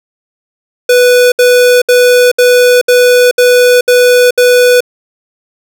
square tone bursts, 493.9 Hz, B4, in tune, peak -4 dBFS, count 8, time 0.89-4.806 s, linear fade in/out 5 ms, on 430 ms, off 68 ms, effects none

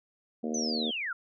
harmonic tone, 77.78 Hz, D#2, in tune, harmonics 3 / 4 / 5 / 6 / 7 / 8 / 9, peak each -32 / -39 / -40 / -39 / -43 / -45 / -45 dBFS, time 0.43-0.91 s, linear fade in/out 10 ms
sine linear sweep, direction down, 6250 to 1318.5 Hz, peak -31 dBFS, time 0.54-1.13 s, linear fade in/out 5 ms
effects none

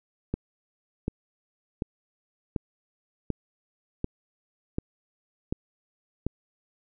click train, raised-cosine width 3 ms, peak -14 dBFS, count 9, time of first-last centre 0.34-6.266 s, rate 1.35 Hz, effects none

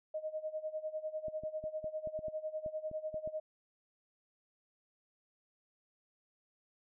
sine tone with tremolo, 622.3 Hz, D#5, in tune, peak -34 dBFS, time 0.14-3.4 s, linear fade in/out 5 ms, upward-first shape sine, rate 10 Hz, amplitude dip 85%
clicks, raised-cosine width 3 ms, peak -37 dBFS, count 11, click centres 1.283 / 1.436 / 1.64 / 1.843 / 2.073 / 2.191 / 2.283 / 2.662 / 2.914 / 3.143 / 3.275 s
effects none

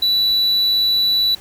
triangle tone, 3951 Hz, B7, in tune, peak -12 dBFS, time 0.02-1.35 s, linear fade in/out 5 ms, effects pink hiss -42 dBFS RMS until 1.4 s

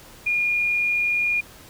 sine tone, 2427 Hz, D#7, 44 cents flat, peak -19 dBFS, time 0.26-1.41 s, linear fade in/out 10 ms, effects pink hiss -46 dBFS RMS until 1.69 s

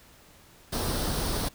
pink noise with comb filter, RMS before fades -29 dBFS, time 0.72-1.49 s, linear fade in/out 10 ms, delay 0.21 ms, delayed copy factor +0.5, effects pink hiss -55 dBFS RMS until 1.54 s

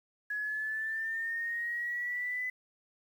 sine linear sweep, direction up, 1680 to 2010 Hz, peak -32 dBFS, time 0.3-2.5 s, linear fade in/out 5 ms, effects 10-bit

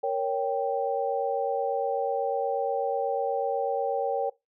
sine chord, G diminished, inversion first, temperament equal, 466.2 / 554.4 / 784 Hz, Bb4 / Db5 / G5, 0 / 0 / 0 cents, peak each -29 dBFS, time 0.03-4.3 s, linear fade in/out 10 ms, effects noise-tail reverb RT60 0.2 s tail -21 dB re dry

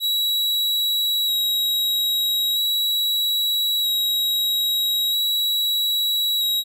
45% pulse tone with vibrato, 3863 Hz, B7, 39 cents flat, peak -18 dBFS, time 0-6.64 s, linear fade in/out 50 ms, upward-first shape square, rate 0.39 Hz, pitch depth 13 cents each way, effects none

